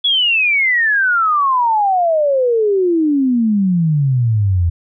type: exponential sweep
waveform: sine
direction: down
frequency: 3421 to 82.41 Hz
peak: -11 dBFS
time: 0.04-4.7 s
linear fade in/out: 10 ms
effects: none